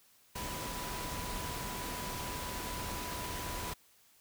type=tone in noise; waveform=sine; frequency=987.8 Hz; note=B5; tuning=in tune; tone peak=-44 dBFS; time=0.35-3.74 s; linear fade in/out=10 ms; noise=pink; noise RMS=-40 dBFS; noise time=0.35-3.74 s; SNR=-7 dB; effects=white hiss -65 dBFS RMS until 4.2 s